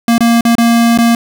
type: tone with dropouts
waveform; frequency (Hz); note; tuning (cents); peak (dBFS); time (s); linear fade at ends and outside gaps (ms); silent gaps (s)
square; 233.1; A#3; 0; -7; 0.08-1.15; 2; 0.181-0.206 / 0.409-0.451 / 0.553-0.582 / 0.976-0.986
effects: none